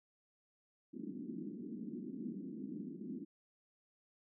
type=band-pass noise; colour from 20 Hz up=pink; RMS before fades=-45 dBFS; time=0.93-3.25 s; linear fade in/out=20 ms; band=190 to 330 Hz; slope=48 dB/octave; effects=none